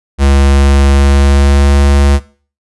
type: tone with pitch glide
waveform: square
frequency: 69.3 to 70.27 Hz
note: C#2 to C#2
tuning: 0 to +24 cents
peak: -6 dBFS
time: 0.18-2.2 s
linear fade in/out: 50 ms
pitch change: +24 cents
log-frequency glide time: 0.9-1.68 s
effects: noise-tail reverb RT60 0.4 s tail -18 dB re dry + resampled to 24000 Hz